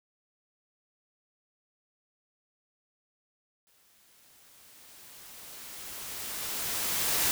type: noise with exponential growth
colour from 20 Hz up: white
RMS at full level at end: -26 dBFS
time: 3.67-7.31 s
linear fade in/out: 0 ms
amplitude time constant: 790 ms
effects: none